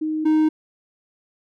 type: tone pair in turn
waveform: sine / triangle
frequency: 311.1 / 311.1 Hz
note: D#4 / D#4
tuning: 0 / 0 cents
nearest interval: unison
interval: 0 cents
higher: neither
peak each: -21 / -12 dBFS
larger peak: second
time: 0.01-0.25 / 0.25-0.49 s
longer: neither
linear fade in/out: 10 ms
effects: none